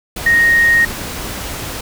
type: tone in noise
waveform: sine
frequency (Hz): 1864.7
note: A#6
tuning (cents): 0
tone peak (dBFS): -8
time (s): 0.26-0.85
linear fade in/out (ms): 5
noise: pink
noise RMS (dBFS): -25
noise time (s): 0.16-1.81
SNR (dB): +14
effects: none